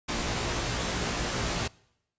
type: noise with comb filter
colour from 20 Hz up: pink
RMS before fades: -30 dBFS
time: 0.08-1.68 s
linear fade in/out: 10 ms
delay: 17 ms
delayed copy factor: +0.8
effects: noise-tail reverb RT60 0.8 s tail -24 dB re dry + resampled to 16000 Hz

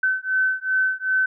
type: beating tone pair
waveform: sine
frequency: 1524 / 1526.6 Hz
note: G6 / G6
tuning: -49 / -46 cents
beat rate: 2.6 Hz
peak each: -22 dBFS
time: 0.03-1.26 s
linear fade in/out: 5 ms
effects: none

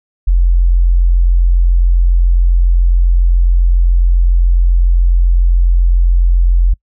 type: tone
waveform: sine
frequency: 43.65 Hz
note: F1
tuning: in tune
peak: -6 dBFS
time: 0.27-6.74 s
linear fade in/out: 10 ms
effects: noise-tail reverb RT60 0.1 s tail -26 dB re dry

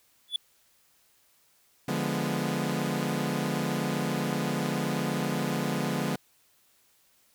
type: tone with exponential growth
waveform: triangle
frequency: 3444 Hz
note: A7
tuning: 38 cents flat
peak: -20 dBFS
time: 0.28-0.36 s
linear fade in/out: 2 ms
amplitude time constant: 17 ms
type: chord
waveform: sawtooth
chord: D diminished seventh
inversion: none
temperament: equal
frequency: 146.83 / 174.61 / 207.7 / 246.9 Hz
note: D3 / F3 / Ab3 / Cb4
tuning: 0 / 0 / 0 / 0 cents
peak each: -29 dBFS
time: 1.88-6.16 s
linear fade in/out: 5 ms
effects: white hiss -65 dBFS RMS until 7.34 s

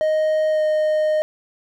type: tone with pitch glide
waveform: triangle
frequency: 622.3 to 616.6 Hz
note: D#5 to D#5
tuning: 0 to -16 cents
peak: -14 dBFS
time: 0.01-1.22 s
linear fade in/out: 0 ms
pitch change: -16 cents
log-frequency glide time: 0.5-0.62 s
effects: none

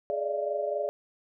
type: tone cluster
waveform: sine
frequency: 418.7 / 580 / 604 / 680 Hz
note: G#4 / D5 / D5 / F5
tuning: +14 / -22 / +48 / -46 cents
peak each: -34 / -30 / -35 / -35 dBFS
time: 0.1-0.89 s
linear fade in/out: 0 ms
effects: none

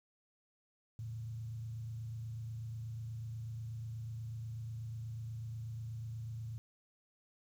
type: tone with frequency modulation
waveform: sine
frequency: 113 Hz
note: A2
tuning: 47 cents sharp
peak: -40 dBFS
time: 0.99-6.58 s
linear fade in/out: 0 ms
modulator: 28.2 Hz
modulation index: 0.45
effects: 11-bit

